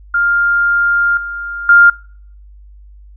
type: tone with level steps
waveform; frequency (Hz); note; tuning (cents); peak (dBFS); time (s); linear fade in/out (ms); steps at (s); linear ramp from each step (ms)
sine; 1402; F6; +6; -10 / -21 / -3; 0.14-1.9; 5; 1.17 / 1.69; 2
effects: noise-tail reverb RT60 0.6 s tail -26 dB re dry + added 50 Hz sine -36 dBFS peak until 3.16 s